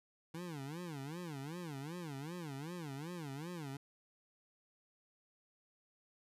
25% pulse tone with vibrato, 155.56 Hz, D#3, in tune, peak -39 dBFS, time 0.34-3.77 s, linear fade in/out 5 ms, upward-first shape sine, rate 2.6 Hz, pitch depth 250 cents each way, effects resampled to 32000 Hz

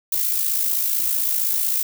violet noise with amplitude modulation, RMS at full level -19 dBFS, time 0.12-1.83 s, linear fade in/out 5 ms, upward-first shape sine, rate 55.7 Hz, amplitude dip 50%, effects none

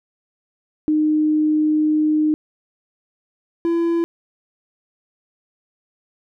sine / triangle tone pair in turn, 306.5 / 336.7 Hz, D#4 / E4, -26 / +37 cents, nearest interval major second, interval 163 cents, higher second, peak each -14 dBFS, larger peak neither, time 0.88-2.34 / 3.65-4.04 s, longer first, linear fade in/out 0 ms, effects none

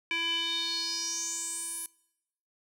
square tone with band-pass filter sweep, 333.4 Hz, E4, 20 cents sharp, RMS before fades -33 dBFS, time 0.11-1.86 s, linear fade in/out 0 ms, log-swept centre 2500 to 11000 Hz, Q 6.1, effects noise-tail reverb RT60 0.8 s tail -22 dB re dry

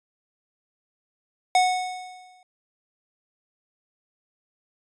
square tone with exponential decay, 735 Hz, F#5, 12 cents flat, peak -15 dBFS, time 1.55-2.43 s, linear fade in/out 2 ms, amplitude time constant 190 ms, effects resampled to 22050 Hz

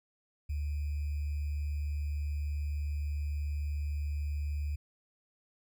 sine tone with sample-and-hold, 73.42 Hz, D2, in tune, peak -31 dBFS, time 0.49-4.76 s, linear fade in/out 10 ms, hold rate 2450 Hz, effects none

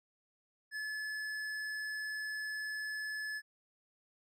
sine tone with tanh clipping, 1721 Hz, A6, 39 cents flat, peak -39 dBFS, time 0.71-3.42 s, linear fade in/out 50 ms, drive 13 dB, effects none

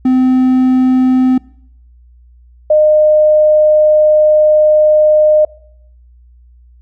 triangle / sine tone pair in turn, 256.9 / 611 Hz, C4 / D#5, -32 / -32 cents, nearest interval octave + minor third, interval 1500 cents, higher second, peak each -5 dBFS, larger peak neither, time 0.05-1.38 / 2.7-5.45 s, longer second, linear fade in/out 5 ms, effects noise-tail reverb RT60 0.7 s tail -23 dB re dry + added 60 Hz sine -40 dBFS peak until 6.81 s

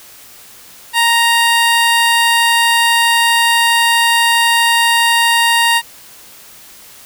15% pulse tone, 932.3 Hz, A#5, in tune, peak -3 dBFS, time 0.93-5.82 s, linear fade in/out 50 ms, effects white hiss -39 dBFS RMS until 7.05 s

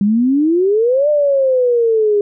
sine exponential two-way sweep, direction up then down, 196 to 603 to 405.3 Hz, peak -10 dBFS, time 0.01-2.21 s, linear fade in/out 2 ms, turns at 1.09 s, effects none

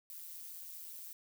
violet noise with amplitude modulation, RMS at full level -45 dBFS, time 0.1-1.13 s, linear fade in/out 0 ms, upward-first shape sine, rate 168 Hz, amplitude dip 70%, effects none

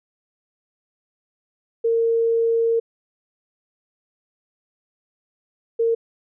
sine tone bursts at uneven times, 458.9 Hz, A#4, 27 cents flat, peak -16 dBFS, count 2, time 1.84-2.8 / 5.79-5.95 s, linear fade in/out 10 ms, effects none

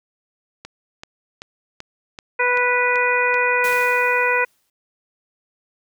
click train, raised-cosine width 0.2 ms, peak -17 dBFS, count 9, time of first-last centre 0.65-3.727 s, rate 2.6 Hz
harmonic tone, 492.5 Hz, B4, 5 cents flat, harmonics 1 / 2 / 3 / 4 / 5, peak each -22 / -22 / -22 / -22 / -22 dBFS, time 2.39-4.45 s, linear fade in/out 10 ms
white noise with exponential decay, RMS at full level -30 dBFS, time 3.64-4.7 s, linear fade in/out 2 ms, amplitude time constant 230 ms
effects none

